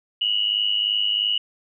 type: tone pair together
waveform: sine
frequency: 2864 / 2967 Hz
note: F7 / F#7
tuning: +43 / +4 cents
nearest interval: minor second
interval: 61 cents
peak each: -22 dBFS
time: 0.21-1.38 s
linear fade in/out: 5 ms
effects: none